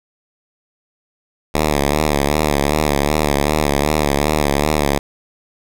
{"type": "tone with vibrato", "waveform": "5% pulse", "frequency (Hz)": 73.6, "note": "D2", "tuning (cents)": 4, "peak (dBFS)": -3, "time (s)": [1.54, 4.99], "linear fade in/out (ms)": 10, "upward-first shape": "sine", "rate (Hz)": 2.6, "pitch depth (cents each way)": 81, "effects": []}